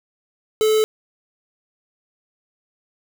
triangle tone with quantisation, 433.6 Hz, A4, 25 cents flat, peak -12 dBFS, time 0.61-0.84 s, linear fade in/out 0 ms, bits 4, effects none

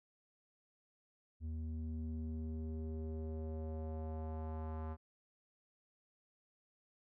square tone with low-pass filter sweep, 79 Hz, D#2, 27 cents sharp, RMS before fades -42 dBFS, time 1.4-4.97 s, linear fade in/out 50 ms, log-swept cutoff 170 to 1100 Hz, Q 1.9, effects none

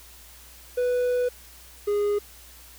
triangle tone pair in turn, 493.9 / 411.6 Hz, B4 / G#4, 0 / -16 cents, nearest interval minor third, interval 316 cents, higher first, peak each -19 dBFS, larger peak neither, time 0.77-1.29 / 1.87-2.19 s, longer first, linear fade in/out 10 ms, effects added 60 Hz sine -51 dBFS peak until 2.78 s + white hiss -49 dBFS RMS until 2.78 s

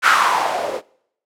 violet noise with low-pass filter sweep, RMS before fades -17 dBFS, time 0.02-0.82 s, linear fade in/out 50 ms, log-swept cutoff 1500 to 470 Hz, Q 4, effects noise-tail reverb RT60 0.7 s tail -24 dB re dry

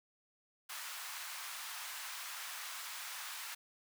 pink high-pass noise, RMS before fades -45 dBFS, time 0.69-3.55 s, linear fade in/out 10 ms, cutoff 980 Hz, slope 24 dB/octave, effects none

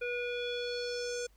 square tone with low-pass filter sweep, 485.5 Hz, B4, 30 cents flat, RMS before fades -36 dBFS, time 0.01-1.27 s, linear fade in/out 10 ms, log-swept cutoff 2200 to 7000 Hz, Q 4.2, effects added 50 Hz sine -62 dBFS peak until 1.36 s + pink hiss -70 dBFS RMS until 1.36 s

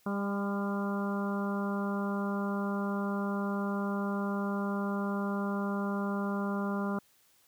harmonic tone with a mistuned harmonic, 200 Hz, G3, 35 cents sharp, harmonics 1 / 2 / 3 / 4 / 5 / 6 / 7, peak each -31 / -39 / -41 / -44 / -42 / -42 / -43 dBFS, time 0.06-6.99 s, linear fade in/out 5 ms, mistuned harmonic 5, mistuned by +22 cents, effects white hiss -66 dBFS RMS until 7.47 s

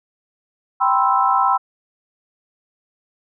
sine chord, C major seventh, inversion second, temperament equal, 784 / 987.8 / 1046.5 / 1318.5 Hz, G5 / B5 / C6 / E6, 0 / 0 / 0 / 0 cents, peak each -19 dBFS, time 0.8-1.58 s, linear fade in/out 20 ms, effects none

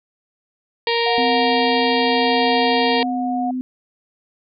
harmonic tone, 466.2 Hz, A#4, in tune, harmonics 1 / 2 / 4 / 5 / 6 / 7 / 8 / 9 / 10, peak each -20 / -23 / -26 / -27 / -28 / -28 / -29 / -30 / -30 dBFS, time 0.87-3.03 s, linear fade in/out 2 ms
sine tone with tremolo, 724 Hz, F#5, 38 cents flat, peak -19 dBFS, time 1.06-3.51 s, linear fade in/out 5 ms, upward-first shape triangle, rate 0.84 Hz, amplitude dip 40%
sine tone with pitch glide, 257 to 254.9 Hz, C4 to C4, -31 to -45 cents, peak -21 dBFS, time 1.18-3.61 s, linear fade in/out 0 ms, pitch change -14 cents, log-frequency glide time 2.88-3.35 s
effects none

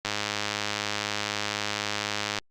click train, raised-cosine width 0.2 ms, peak -10 dBFS, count 244, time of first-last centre 0.05-2.387 s, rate 104 Hz, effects Opus 48 kbps

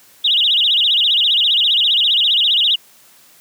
sine tone with vibrato, 3300 Hz, G#7, 12 cents flat, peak -11 dBFS, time 0.24-2.76 s, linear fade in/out 10 ms, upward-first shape sine, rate 15 Hz, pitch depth 270 cents each way, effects white hiss -48 dBFS RMS until 3.4 s + high-pass 80 Hz 12 dB/octave

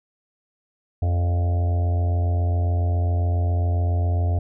harmonic tone with a mistuned harmonic, 87.31 Hz, F2, in tune, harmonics 1 / 3 / 4 / 5 / 6 / 7 / 8 / 9, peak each -18 / -37 / -41 / -39 / -45 / -38 / -35 / -46 dBFS, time 1.02-4.39 s, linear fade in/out 5 ms, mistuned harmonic 6, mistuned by +99 cents, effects none

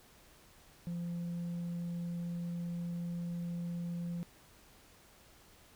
sine tone, 172.4 Hz, F3, 22 cents flat, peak -33 dBFS, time 0.87-4.23 s, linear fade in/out 0 ms, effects tanh soft clip ceiling -35 dBFS + pink hiss -61 dBFS RMS until 5.75 s

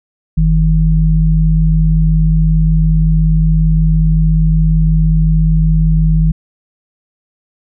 sine tone pair together, 47.3 / 159.1 Hz, F#1 / D#3, +39 / +39 cents, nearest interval octave + major sixth, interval 2100 cents, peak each -10 dBFS, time 0.37-6.32 s, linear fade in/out 10 ms, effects none

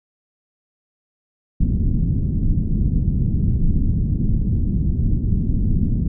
pink low-pass noise, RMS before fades -18 dBFS, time 1.6-6.08 s, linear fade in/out 5 ms, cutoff 230 Hz, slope 24 dB/octave, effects none

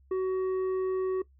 sine tone with tanh clipping, 375.3 Hz, F#4, 25 cents sharp, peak -27 dBFS, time 0.11-1.22 s, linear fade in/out 5 ms, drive 6 dB, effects noise-tail reverb RT60 0.1 s tail -18 dB re dry + added 67 Hz sine -57 dBFS peak until 1.39 s

